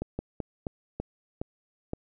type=slowing click train; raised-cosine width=2 ms; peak=-18 dBFS; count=7; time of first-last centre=0.02-1.934 s; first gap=170 ms; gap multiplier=1.25; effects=none